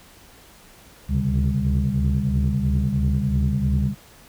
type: tone cluster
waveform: sine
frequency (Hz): 70.6 / 73.6 / 131.5 / 141.6 / 199.6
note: C#2 / D2 / C3 / C#3 / G3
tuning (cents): +32 / +4 / +9 / +37 / +32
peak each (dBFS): -25 / -23 / -24 / -24 / -23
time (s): 1.08-3.95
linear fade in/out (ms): 50
effects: tanh soft clip ceiling -11 dBFS + pink hiss -49 dBFS RMS until 4.28 s